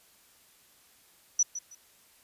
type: tone with echo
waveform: sine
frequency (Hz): 5920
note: F#8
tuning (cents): 0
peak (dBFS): -20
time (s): 1.39-1.43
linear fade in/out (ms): 5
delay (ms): 160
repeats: 2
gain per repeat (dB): -13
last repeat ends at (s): 1.75
effects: white hiss -61 dBFS RMS until 2.23 s + resampled to 32000 Hz